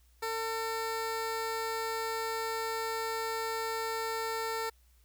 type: tone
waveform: 15% pulse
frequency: 450 Hz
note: A4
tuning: 39 cents sharp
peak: -26 dBFS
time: 0.22-4.7 s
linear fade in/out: 10 ms
effects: added 60 Hz sine -61 dBFS peak until 5.04 s + white hiss -70 dBFS RMS until 5.04 s